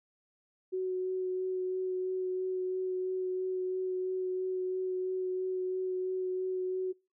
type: tone with vibrato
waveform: sine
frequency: 371 Hz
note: F#4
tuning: 5 cents sharp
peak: -30 dBFS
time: 0.72-6.93 s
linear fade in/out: 20 ms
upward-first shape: sine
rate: 3 Hz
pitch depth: 11 cents each way
effects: noise-tail reverb RT60 0.3 s tail -26 dB re dry